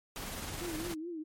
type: noise with tremolo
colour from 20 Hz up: pink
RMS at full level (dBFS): -39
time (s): 0.16-0.94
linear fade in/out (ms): 0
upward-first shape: triangle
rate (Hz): 19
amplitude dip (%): 35
type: tone with vibrato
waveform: sine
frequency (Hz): 329.6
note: E4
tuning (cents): 0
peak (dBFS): -37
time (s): 0.6-1.24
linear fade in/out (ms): 20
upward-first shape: triangle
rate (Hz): 4.6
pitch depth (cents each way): 140
effects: MP3 64 kbps